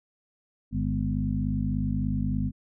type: harmonic tone with a mistuned harmonic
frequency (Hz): 50.1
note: G1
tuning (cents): +38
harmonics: 1 / 2 / 3 / 4 / 5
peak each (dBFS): -31 / -31 / -31 / -31 / -31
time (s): 0.71-2.52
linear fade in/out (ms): 50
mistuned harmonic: 4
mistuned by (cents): +56
effects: none